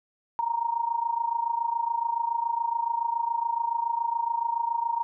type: tone with amplitude modulation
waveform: sine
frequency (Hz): 932.3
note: A#5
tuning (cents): 0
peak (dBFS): -21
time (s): 0.39-5.03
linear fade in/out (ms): 0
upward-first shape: sine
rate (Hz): 27.1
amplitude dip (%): 80
effects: none